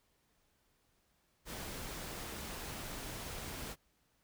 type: noise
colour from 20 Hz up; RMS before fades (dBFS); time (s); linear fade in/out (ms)
pink; -44; 1.45-3.76; 50
effects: pink hiss -75 dBFS RMS until 4.23 s